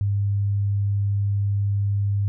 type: tone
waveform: sine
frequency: 100.7 Hz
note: G2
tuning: 47 cents sharp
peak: -19 dBFS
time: 0.01-2.28 s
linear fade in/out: 0 ms
effects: none